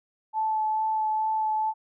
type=tone with vibrato; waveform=sine; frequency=870 Hz; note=A5; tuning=20 cents flat; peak=-23 dBFS; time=0.33-1.74 s; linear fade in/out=50 ms; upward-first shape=sine; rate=2.3 Hz; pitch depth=11 cents each way; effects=none